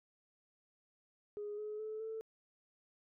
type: tone with pitch steps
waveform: sine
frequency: 415 / 424.2 / 433.6 / 443.2 Hz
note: G#4 / G#4 / A4 / A4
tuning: -1 / +37 / -25 / +13 cents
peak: -39 dBFS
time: 1.37-2.21 s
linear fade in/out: 0 ms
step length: 210 ms
effects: tanh soft clip ceiling -35 dBFS